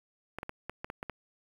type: clicks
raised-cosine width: 0.5 ms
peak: -22 dBFS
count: 8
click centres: 0.386 / 0.431 / 0.494 / 0.696 / 0.845 / 0.901 / 1.029 / 1.097 s
effects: 8-bit